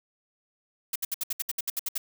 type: noise bursts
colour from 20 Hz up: blue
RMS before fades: -29 dBFS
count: 12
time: 0.93-1.98 s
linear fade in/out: 5 ms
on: 27 ms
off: 66 ms
effects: none